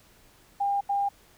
sine tone bursts at uneven times, 802 Hz, G5, 39 cents sharp, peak -23 dBFS, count 2, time 0.6-0.81 / 0.89-1.09 s, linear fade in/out 10 ms, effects pink hiss -58 dBFS RMS until 1.37 s

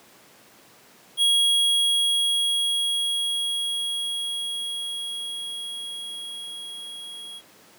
square tone with level ramp, 3300 Hz, G#7, 12 cents flat, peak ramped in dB -17 to -37 dBFS, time 1.17-7.42 s, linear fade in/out 50 ms, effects pink hiss -52 dBFS RMS until 7.78 s + high-pass 200 Hz 12 dB/octave

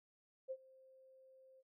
sine tone with ADSR envelope, 525 Hz, C5, 6 cents sharp, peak -39 dBFS, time 0.48-1.63 s, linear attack 29 ms, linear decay 56 ms, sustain -23 dB, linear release 37 ms, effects none

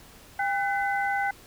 sine tone cluster, 799 / 1511 / 2024 Hz, G5 / F#6 / B6, +33 / +36 / +42 cents, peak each -26 / -29 / -33 dBFS, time 0.39-1.31 s, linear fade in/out 5 ms, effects pink hiss -51 dBFS RMS until 1.46 s

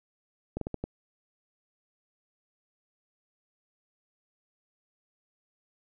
slowing click train, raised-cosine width 2 ms, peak -19 dBFS, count 5, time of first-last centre 0.57-0.84 s, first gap 43 ms, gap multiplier 1.31, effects none

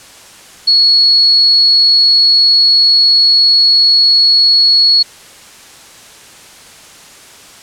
sine tone, 4357 Hz, C#8, 31 cents flat, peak -5 dBFS, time 0.67-5.03 s, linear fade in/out 10 ms, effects white hiss -37 dBFS RMS until 7.62 s + low-pass 9000 Hz 12 dB/octave

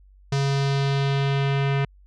square tone with low-pass filter sweep, 138.59 Hz, C#3, in tune, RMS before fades -22 dBFS, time 0.32-1.85 s, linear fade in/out 5 ms, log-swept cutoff 5600 to 2500 Hz, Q 1.8, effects added 48 Hz sine -49 dBFS peak until 2.06 s

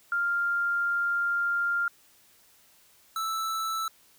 sine / square tone pair in turn, 1396.9 / 1318.5 Hz, F6 / E6, 0 / 0 cents, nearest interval minor second, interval 100 cents, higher first, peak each -24 / -29 dBFS, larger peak first, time 0.12-1.88 / 3.16-3.88 s, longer first, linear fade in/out 2 ms, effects white hiss -60 dBFS RMS until 4.18 s

